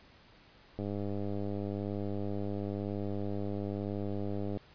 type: click train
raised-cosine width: 2 ms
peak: -24 dBFS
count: 383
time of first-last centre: 0.79-4.572 s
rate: 101 Hz
effects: pink hiss -59 dBFS RMS until 4.74 s + resampled to 11025 Hz